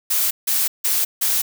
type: noise bursts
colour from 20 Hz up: blue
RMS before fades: -19 dBFS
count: 4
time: 0.1-1.42 s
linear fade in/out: 10 ms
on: 210 ms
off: 160 ms
effects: none